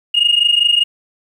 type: tone pair together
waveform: sine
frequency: 2843 / 2868 Hz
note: F7 / F7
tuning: +30 / +45 cents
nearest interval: unison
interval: 15 cents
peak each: -12 dBFS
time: 0.14-0.84 s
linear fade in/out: 10 ms
effects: tanh soft clip ceiling -5 dBFS + 8-bit